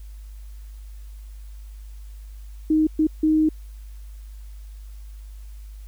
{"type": "tone bursts at uneven times", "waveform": "sine", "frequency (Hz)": 311.4, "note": "D#4", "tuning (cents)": 2, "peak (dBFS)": -15, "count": 3, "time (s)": [[2.7, 2.87], [2.99, 3.07], [3.23, 3.49]], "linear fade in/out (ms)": 5, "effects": ["added 51 Hz sine -36 dBFS peak until 5.87 s", "white hiss -58 dBFS RMS until 5.87 s"]}